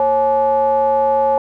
triangle ring-modulated tone, 155.56 Hz, D#3, in tune, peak -7 dBFS, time 0-1.38 s, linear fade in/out 2 ms, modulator 699 Hz, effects none

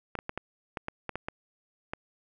clicks, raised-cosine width 0.5 ms, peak -18 dBFS, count 10, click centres 0.153 / 0.189 / 0.294 / 0.376 / 0.772 / 0.884 / 1.093 / 1.156 / 1.285 / 1.935 s, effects none

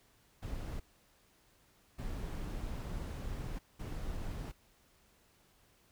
brown noise bursts at uneven times, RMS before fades -40 dBFS, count 3, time 0.42-0.8 / 1.98-3.59 / 3.79-4.52 s, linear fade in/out 10 ms, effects pink hiss -68 dBFS RMS until 5.91 s

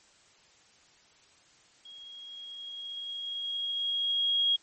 sine tone with level ramp, 3284 Hz, G#7, 20 cents flat, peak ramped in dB -46 to -22 dBFS, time 1.85-4.56 s, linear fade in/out 5 ms, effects white hiss -61 dBFS RMS until 4.62 s + MP3 32 kbps

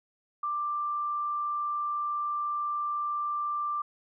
sine tone, 1181 Hz, D6, 9 cents sharp, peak -28 dBFS, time 0.43-3.82 s, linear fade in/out 5 ms, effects none

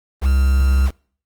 triangle tone with quantisation, 66.6 Hz, C2, 31 cents sharp, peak -10 dBFS, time 0.21-0.91 s, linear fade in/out 50 ms, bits 5, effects noise-tail reverb RT60 0.5 s tail -25 dB re dry + Opus 24 kbps

